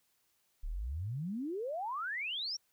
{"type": "exponential sweep", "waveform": "sine", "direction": "up", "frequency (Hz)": [32.7, 5740], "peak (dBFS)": -35, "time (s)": [0.63, 2.57], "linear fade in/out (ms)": 10, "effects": ["white hiss -75 dBFS RMS until 2.72 s"]}